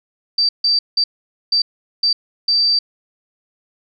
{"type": "tone bursts at uneven times", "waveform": "sine", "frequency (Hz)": 4657, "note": "D8", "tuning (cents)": -15, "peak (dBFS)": -12, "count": 6, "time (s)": [[0.38, 0.49], [0.64, 0.79], [0.97, 1.04], [1.52, 1.62], [2.03, 2.13], [2.48, 2.79]], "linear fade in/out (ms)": 5, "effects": []}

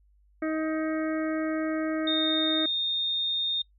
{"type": "harmonic tone", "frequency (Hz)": 314.8, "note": "D#4", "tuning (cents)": 20, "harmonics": [1, 2, 4, 5, 6, 7], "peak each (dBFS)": [-27, -33, -39, -41, -43, -44], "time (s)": [0.42, 2.66], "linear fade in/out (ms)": 5}
{"type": "tone", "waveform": "sine", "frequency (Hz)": 3665, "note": "A#7", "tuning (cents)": -30, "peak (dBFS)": -25, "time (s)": [2.07, 3.62], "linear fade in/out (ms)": 5}
{"effects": ["noise-tail reverb RT60 0.1 s tail -19 dB re dry", "added 50 Hz sine -59 dBFS peak until 3.78 s"]}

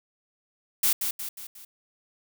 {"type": "noise with echo", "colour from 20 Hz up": "blue", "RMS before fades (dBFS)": -22, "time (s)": [0.83, 0.93], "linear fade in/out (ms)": 5, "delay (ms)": 180, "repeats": 4, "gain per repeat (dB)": -6, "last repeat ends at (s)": 1.65, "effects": []}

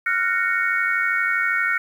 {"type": "chord", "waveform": "sine", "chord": "Gb major seventh", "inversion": "third", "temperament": "just", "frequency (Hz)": [1387.5, 1480, 1850, 2220], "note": ["F6", "Gb6", "Bb6", "Db7"], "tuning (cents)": [-12, 0, -14, 2], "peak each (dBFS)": -24, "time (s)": [0.06, 1.78], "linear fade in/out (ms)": 5, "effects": ["8-bit"]}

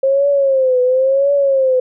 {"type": "tone with vibrato", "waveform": "sine", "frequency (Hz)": 533, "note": "C5", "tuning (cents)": 32, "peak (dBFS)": -10, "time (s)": [0.03, 1.8], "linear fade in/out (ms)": 5, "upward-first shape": "triangle", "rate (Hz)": 0.96, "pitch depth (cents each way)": 120, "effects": []}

